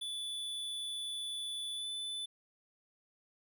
square tone with pitch glide, 3468 to 3500 Hz, A7 to A7, -26 to -10 cents, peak -38 dBFS, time 0.01-2.26 s, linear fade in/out 10 ms, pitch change +16 cents, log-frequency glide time 1.75-1.88 s, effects none

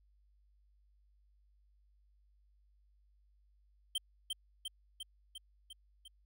square tone with echo, 3136 Hz, G7, in tune, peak -33 dBFS, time 3.95-3.98 s, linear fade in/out 5 ms, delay 350 ms, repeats 6, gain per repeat -3 dB, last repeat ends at 6.08 s, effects added 50 Hz sine -66 dBFS peak until 6.25 s

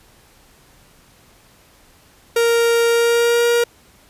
45% pulse tone with pitch glide, 466.2 to 473.5 Hz, A#4 to A#4, 0 to +27 cents, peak -13 dBFS, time 2.36-3.64 s, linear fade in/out 5 ms, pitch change +27 cents, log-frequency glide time 2.89-3.46 s, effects pink hiss -51 dBFS RMS until 4.09 s + resampled to 32000 Hz

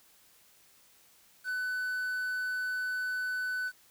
triangle tone with quantisation, 1500 Hz, F#6, 23 cents sharp, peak -29 dBFS, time 1.44-3.72 s, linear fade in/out 50 ms, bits 9, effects white hiss -62 dBFS RMS until 3.9 s

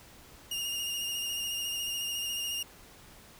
sawtooth tone with vibrato, 2833 Hz, F7, 24 cents sharp, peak -29 dBFS, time 0.51-2.63 s, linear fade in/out 5 ms, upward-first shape square, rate 14 Hz, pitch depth 22 cents each way, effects pink hiss -54 dBFS RMS until 3.39 s

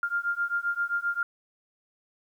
sine beating tone pair, 1396.9 / 1404.5 Hz, F6 / F6, 0 / +9 cents, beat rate 7.6 Hz, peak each -29 dBFS, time 0.03-1.23 s, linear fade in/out 2 ms, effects 10-bit

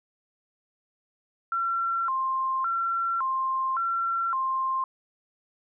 sine tone with vibrato, 1197 Hz, D6, 33 cents sharp, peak -24 dBFS, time 1.52-4.84 s, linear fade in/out 2 ms, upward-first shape square, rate 0.89 Hz, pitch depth 220 cents each way, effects none

